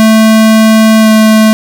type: tone with pitch glide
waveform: square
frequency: 220 to 218.1 Hz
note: A3 to A3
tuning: 0 to -15 cents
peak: -3 dBFS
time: 0-1.53 s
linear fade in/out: 0 ms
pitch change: -15 cents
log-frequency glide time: 1-1.09 s
effects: none